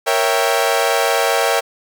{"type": "chord", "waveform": "sawtooth", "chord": "A# diminished seventh", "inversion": "none", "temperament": "equal", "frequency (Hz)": [466.2, 554.4, 659.3, 784], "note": ["A#4", "C#5", "E5", "G5"], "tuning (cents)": [0, 0, 0, 0], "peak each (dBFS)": -16, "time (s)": [0.06, 1.61], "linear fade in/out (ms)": 20, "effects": []}